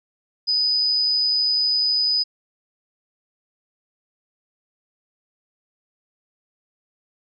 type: tone with amplitude modulation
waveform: sine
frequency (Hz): 4986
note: D#8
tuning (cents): +3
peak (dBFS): -16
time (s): 0.47-2.24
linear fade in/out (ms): 20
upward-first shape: sine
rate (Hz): 112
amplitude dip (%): 25
effects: none